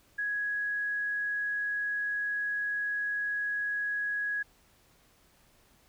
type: tone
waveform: sine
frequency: 1667 Hz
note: G#6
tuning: 6 cents sharp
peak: -29 dBFS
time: 0.18-4.43 s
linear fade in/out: 10 ms
effects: pink hiss -64 dBFS RMS until 5.88 s